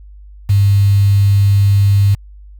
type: tone with quantisation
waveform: sine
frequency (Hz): 100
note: G2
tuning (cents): +35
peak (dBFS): -7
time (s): 0.49-2.15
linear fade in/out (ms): 10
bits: 5
effects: added 50 Hz sine -34 dBFS peak until 2.59 s